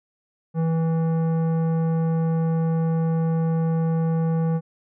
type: tone with tanh clipping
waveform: sine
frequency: 163.2 Hz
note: E3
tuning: 17 cents flat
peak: -21 dBFS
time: 0.54-4.61 s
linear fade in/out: 50 ms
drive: 13 dB
effects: none